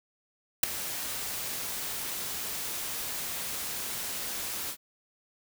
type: noise with ADSR envelope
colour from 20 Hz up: white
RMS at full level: -17 dBFS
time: 0.63-4.77 s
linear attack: 6 ms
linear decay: 5 ms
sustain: -18 dB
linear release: 73 ms
effects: none